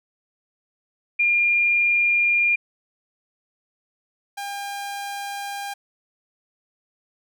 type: tone pair in turn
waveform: sine / sawtooth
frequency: 2407 / 803.2 Hz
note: D7 / G5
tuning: +42 / +42 cents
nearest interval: octave + perfect fifth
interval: 1900 cents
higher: first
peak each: -16 / -25 dBFS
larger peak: first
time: 1.19-2.56 / 4.37-5.74 s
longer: neither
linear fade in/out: 10 ms
effects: none